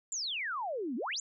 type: exponential two-way sweep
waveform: sine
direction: down then up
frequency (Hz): 7460 to 220 to 7460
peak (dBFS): -33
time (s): 0.12-1.2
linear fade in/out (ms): 2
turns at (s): 0.96
effects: none